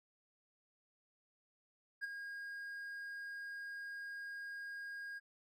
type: tone with ADSR envelope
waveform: triangle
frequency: 1628 Hz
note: G#6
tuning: 35 cents flat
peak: -34 dBFS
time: 2.01-5.2 s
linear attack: 32 ms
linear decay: 16 ms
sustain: -8 dB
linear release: 27 ms
effects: none